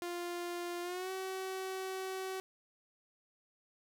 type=tone with pitch glide; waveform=sawtooth; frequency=349.2 to 378.6 Hz; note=F4 to F#4; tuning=0 to +40 cents; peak=-34 dBFS; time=0.02-2.4 s; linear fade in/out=0 ms; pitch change=+140 cents; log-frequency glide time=0.82-1.11 s; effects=none